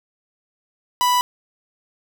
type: tone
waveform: 45% pulse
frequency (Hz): 987.8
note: B5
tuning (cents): 0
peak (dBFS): -15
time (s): 1.01-1.21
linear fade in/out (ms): 0
effects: none